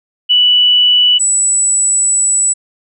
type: tone pair in turn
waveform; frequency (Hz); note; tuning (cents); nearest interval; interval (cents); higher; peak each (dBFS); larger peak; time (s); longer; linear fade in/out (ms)
sine; 2960 / 7902; F#7 / B8; 0 / 0; octave + perfect fourth; 1700; second; -6 / -9; first; 0.29-1.19 / 1.19-2.54; second; 20
effects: none